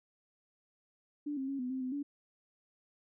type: tone with pitch steps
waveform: sine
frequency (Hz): 292.8 / 266.9 / 275 / 250.5 / 261.5 / 255.5 / 285.6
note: D4 / C4 / C#4 / B3 / C4 / C4 / D4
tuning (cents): -5 / +35 / -14 / +25 / -1 / -41 / -48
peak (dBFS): -34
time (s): 1.26-2.03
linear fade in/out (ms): 10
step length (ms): 110
effects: none